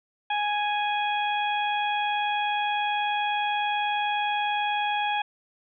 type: harmonic tone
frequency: 830.6 Hz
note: G#5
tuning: in tune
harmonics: 1 / 2 / 3 / 4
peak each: -25 / -33 / -32 / -34 dBFS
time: 0.3-5.22 s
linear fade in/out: 5 ms
effects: none